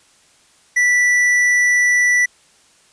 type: tone with tanh clipping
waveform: sine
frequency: 1966 Hz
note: B6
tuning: 8 cents flat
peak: -13 dBFS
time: 0.76-2.26 s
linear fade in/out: 10 ms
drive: 9 dB
effects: white hiss -53 dBFS RMS until 2.92 s + resampled to 22050 Hz